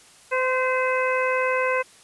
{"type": "harmonic tone with a mistuned harmonic", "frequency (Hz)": 513, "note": "C5", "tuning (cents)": -34, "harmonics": [1, 2, 3, 4, 5], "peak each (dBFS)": [-23, -26, -28, -29, -30], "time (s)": [0.31, 1.83], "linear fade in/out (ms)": 20, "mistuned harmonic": 2, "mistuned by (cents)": 16, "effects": ["white hiss -51 dBFS RMS until 2.03 s", "resampled to 24000 Hz"]}